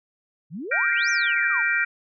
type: exponential two-way sweep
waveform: sine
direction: up then down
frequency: 136.5 to 6290 to 810 Hz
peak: -30 dBFS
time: 0.5-1.63 s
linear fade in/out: 50 ms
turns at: 1.1 s
type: chord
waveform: sine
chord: G minor seventh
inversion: third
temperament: just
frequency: 1411.2 / 1568 / 1881.6 / 2352 Hz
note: F6 / G6 / Bb6 / D7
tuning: +18 / 0 / +16 / +2 cents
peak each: -25 dBFS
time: 0.71-1.85 s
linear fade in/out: 10 ms
effects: none